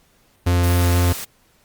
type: tone with vibrato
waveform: 45% pulse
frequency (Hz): 87.8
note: F2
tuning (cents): +10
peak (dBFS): -14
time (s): 0.46-1.13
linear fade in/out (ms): 10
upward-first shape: triangle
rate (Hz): 4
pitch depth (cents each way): 10
type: noise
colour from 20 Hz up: white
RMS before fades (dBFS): -30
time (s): 0.63-1.25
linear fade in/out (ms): 10
effects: pink hiss -58 dBFS RMS until 1.64 s + Opus 48 kbps